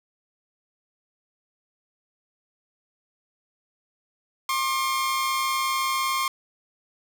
sawtooth tone pair together, 1071 / 1190.8 Hz, C6 / D6, +40 / +24 cents, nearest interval major second, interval 184 cents, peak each -20 / -27 dBFS, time 4.49-6.28 s, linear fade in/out 2 ms, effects none

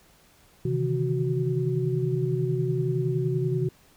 sine tone cluster, 131.1 / 150.6 / 161.3 / 369.5 Hz, C3 / D3 / E3 / F#4, +4 / +44 / -37 / -2 cents, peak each -26 / -32 / -30 / -28 dBFS, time 0.65-3.69 s, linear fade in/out 5 ms, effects pink hiss -58 dBFS RMS until 3.96 s

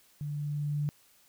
sine tone with level ramp, 146.83 Hz, D3, in tune, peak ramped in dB -33 to -27 dBFS, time 0.21-0.89 s, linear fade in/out 0 ms, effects white hiss -63 dBFS RMS until 1.28 s

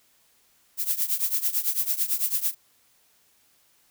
violet noise with tremolo, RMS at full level -22 dBFS, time 0.77-2.55 s, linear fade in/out 50 ms, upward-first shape triangle, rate 9 Hz, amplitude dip 90%, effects white hiss -63 dBFS RMS until 3.9 s

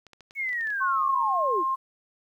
clicks, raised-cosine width 0.2 ms, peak -31 dBFS, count 9, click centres 0.067 / 0.133 / 0.207 / 0.309 / 0.492 / 0.53 / 0.61 / 0.672 / 0.704 s
sine linear sweep, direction down, 2228 to 296.9 Hz, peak -26 dBFS, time 0.35-1.64 s, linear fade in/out 50 ms
sine tone with pitch glide, 1080 to 1062.1 Hz, C#6 to C6, -45 to +26 cents, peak -23 dBFS, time 0.8-1.76 s, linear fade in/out 20 ms, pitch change -29 cents, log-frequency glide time 1.03-1.6 s
effects 10-bit

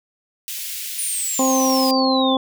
white high-pass noise, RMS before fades -29 dBFS, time 0.48-1.91 s, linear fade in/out 0 ms, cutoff 2200 Hz, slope 24 dB/octave
sine exponential sweep, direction down, 9700 to 3398 Hz, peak -22 dBFS, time 0.98-2.37 s, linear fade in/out 10 ms
harmonic tone, 262.9 Hz, C4, 8 cents sharp, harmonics 1 / 2 / 3 / 4, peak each -18 / -21 / -23 / -24 dBFS, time 1.39-2.37 s, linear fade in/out 2 ms
effects none

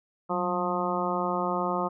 harmonic tone with a mistuned harmonic, 177.8 Hz, F3, 31 cents sharp, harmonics 1 / 2 / 3 / 4 / 5 / 6 / 7, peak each -33 / -33 / -33 / -33 / -33 / -33 / -33 dBFS, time 0.29-1.89 s, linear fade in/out 20 ms, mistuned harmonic 1, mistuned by +72 cents, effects none

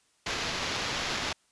violet noise with sample-and-hold, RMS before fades -32 dBFS, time 0.26-1.33 s, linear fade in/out 5 ms, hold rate 8820 Hz, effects white hiss -68 dBFS RMS until 1.51 s + resampled to 22050 Hz

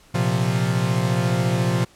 45% pulse chord, Bb suspended second, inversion none, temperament equal, 116.54 / 130.81 / 174.61 Hz, Bb2 / C3 / F3, 0 / 0 / 0 cents, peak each -23 dBFS, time 0.14-1.85 s, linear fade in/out 10 ms, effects pink hiss -53 dBFS RMS until 1.95 s + low-pass 11000 Hz 12 dB/octave

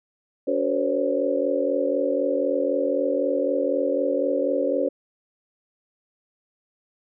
sine tone cluster, 284.1 / 370.4 / 455.8 / 520 / 564 Hz, C#4 / F#4 / A#4 / C5 / C#5, +43 / +2 / -39 / -11 / +30 cents, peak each -27 / -29 / -30 / -24 / -26 dBFS, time 0.47-4.89 s, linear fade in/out 10 ms, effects none

